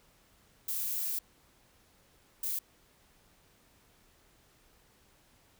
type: noise bursts at uneven times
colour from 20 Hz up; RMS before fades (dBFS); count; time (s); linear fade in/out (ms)
violet; -34; 2; 0.68-1.19 / 2.43-2.59; 5
effects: pink hiss -65 dBFS RMS until 5.59 s